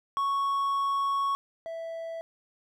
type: tone pair in turn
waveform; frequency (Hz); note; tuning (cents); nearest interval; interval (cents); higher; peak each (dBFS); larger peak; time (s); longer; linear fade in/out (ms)
triangle; 1108.7 / 659.2; C#6 / E5; 0 / 0; major sixth; 900; first; -23 / -32; first; 0.17-1.35 / 1.66-2.21; first; 0
effects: none